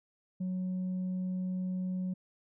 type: tone with tanh clipping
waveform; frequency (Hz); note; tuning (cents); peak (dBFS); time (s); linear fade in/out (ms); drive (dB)
sine; 184.3; F#3; -7; -32; 0.4-2.14; 10; 1
effects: none